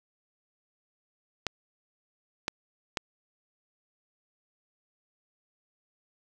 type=clicks; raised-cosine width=0.2 ms; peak=-11 dBFS; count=3; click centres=1.467 / 2.481 / 2.972 s; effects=none